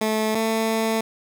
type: tone pair in turn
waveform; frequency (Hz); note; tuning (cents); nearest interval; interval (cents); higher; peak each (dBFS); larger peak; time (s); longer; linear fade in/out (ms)
15% pulse; 217.7 / 222.8; A3 / A3; -18 / +22; unison; 40; second; -14; neither; 0.01-0.35 / 0.35-1.01; second; 5
effects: none